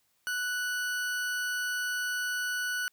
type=tone; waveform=40% pulse; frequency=1480 Hz; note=F#6; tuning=in tune; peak=-29 dBFS; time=0.27-2.88 s; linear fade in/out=0 ms; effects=white hiss -72 dBFS RMS until 2.92 s